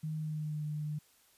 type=tone with pitch glide; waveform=sine; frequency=155.8 to 150.84 Hz; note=D#3 to D3; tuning=+3 to +47 cents; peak=-34 dBFS; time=0.03-0.99 s; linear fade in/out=10 ms; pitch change=-56 cents; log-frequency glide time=0.16-0.63 s; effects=white hiss -66 dBFS RMS until 1.37 s + resampled to 32000 Hz